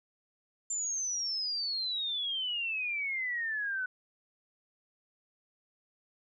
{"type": "exponential sweep", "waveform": "sine", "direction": "down", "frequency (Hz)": [7270, 1484], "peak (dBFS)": -31, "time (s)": [0.7, 3.86], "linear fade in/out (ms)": 5, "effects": []}